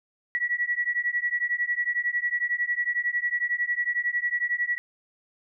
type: beating tone pair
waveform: sine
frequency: 1930 / 1941 Hz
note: B6 / B6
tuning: -40 / -31 cents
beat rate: 11 Hz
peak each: -27 dBFS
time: 0.35-4.78 s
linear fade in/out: 0 ms
effects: none